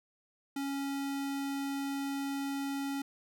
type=tone; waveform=square; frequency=277.2 Hz; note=C#4; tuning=in tune; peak=-34 dBFS; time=0.56-3.02 s; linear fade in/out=5 ms; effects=none